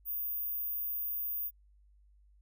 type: tone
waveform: sine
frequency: 14917 Hz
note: A#9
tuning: in tune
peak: -31 dBFS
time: 0.05-1.51 s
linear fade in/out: 50 ms
effects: tanh soft clip ceiling -31 dBFS + added 50 Hz sine -60 dBFS peak until 2.41 s